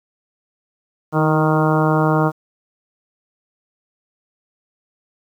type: harmonic tone with a mistuned harmonic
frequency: 155.3 Hz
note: D#3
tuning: 3 cents flat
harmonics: 1 / 2 / 3 / 4 / 5 / 6 / 7 / 8 / 9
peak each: -17 / -20 / -22 / -23 / -24 / -25 / -25 / -26 / -27 dBFS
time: 1.12-2.32 s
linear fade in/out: 50 ms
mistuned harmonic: 2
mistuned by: +29 cents
effects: 8-bit